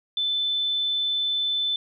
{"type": "tone", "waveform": "sine", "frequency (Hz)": 3520, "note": "A7", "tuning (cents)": 0, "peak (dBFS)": -22, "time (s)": [0.17, 1.76], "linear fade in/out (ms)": 2, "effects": []}